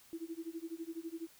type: tone with tremolo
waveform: sine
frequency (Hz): 329.6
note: E4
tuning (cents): 0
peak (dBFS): -37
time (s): 0.13-1.27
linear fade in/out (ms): 0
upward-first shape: sine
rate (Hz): 12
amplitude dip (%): 95
effects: white hiss -62 dBFS RMS until 1.39 s